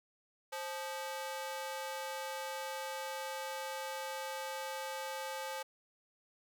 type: ring-modulated tone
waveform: sawtooth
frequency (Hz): 698.5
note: F5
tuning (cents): 0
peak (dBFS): -32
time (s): 0.52-5.63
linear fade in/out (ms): 10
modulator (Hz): 169
effects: none